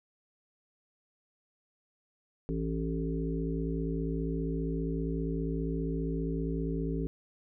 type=harmonic tone with a mistuned harmonic; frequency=55 Hz; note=A1; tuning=in tune; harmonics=1 / 3 / 5 / 7 / 8; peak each=-35 / -34 / -36 / -39 / -40 dBFS; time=2.49-7.07 s; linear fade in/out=0 ms; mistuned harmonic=1; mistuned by=+22 cents; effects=none